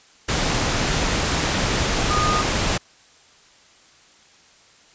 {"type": "tone in noise", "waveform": "sine", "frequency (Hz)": 1228, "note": "D#6", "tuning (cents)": -23, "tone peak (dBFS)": -20, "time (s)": [2.1, 2.42], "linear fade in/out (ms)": 10, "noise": "pink", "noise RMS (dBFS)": -21, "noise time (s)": [0.28, 2.78], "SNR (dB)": -2, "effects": ["white hiss -52 dBFS RMS until 4.94 s", "resampled to 16000 Hz"]}